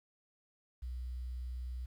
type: tone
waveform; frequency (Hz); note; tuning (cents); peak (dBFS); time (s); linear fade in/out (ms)
sine; 62; B1; +7; -38; 0.82-1.86; 10
effects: 11-bit